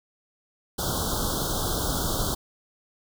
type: band-stop noise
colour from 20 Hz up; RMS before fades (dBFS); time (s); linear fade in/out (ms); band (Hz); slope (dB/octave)
pink; -27; 0.78-2.35; 10; 1500 to 3200; 96
effects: none